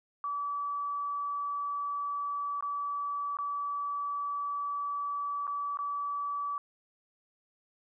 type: tone with dropouts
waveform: sine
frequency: 1150 Hz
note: D6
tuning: 37 cents flat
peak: -31 dBFS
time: 0.24-6.58 s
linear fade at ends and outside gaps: 1 ms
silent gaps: 2.608-2.625 / 3.37-3.387 / 5.469-5.477 / 5.772-5.789 s
effects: none